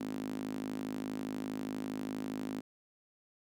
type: tone with high-pass filter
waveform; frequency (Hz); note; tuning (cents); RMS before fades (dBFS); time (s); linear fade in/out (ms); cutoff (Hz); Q
sawtooth; 52.4; G#1; +16; -39; 0-2.61; 10; 250; 5.3
effects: none